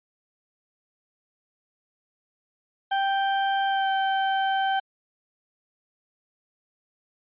35% pulse tone with pitch glide, 784 to 775 Hz, G5 to G5, 0 to -20 cents, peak -20 dBFS, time 2.91-4.8 s, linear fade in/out 10 ms, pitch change -20 cents, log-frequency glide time 3.67-3.89 s, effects resampled to 8000 Hz

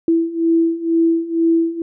sine beating tone pair, 329.6 / 331.7 Hz, E4 / E4, 0 / +11 cents, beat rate 2.1 Hz, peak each -18 / -15 dBFS, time 0.08-1.82 s, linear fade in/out 2 ms, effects none

